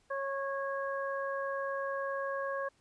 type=harmonic tone; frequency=549 Hz; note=C#5; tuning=17 cents flat; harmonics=1 / 2 / 3; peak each=-35 / -38 / -40 dBFS; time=0.1-2.69 s; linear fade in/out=10 ms; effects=pink hiss -70 dBFS RMS until 2.8 s + resampled to 22050 Hz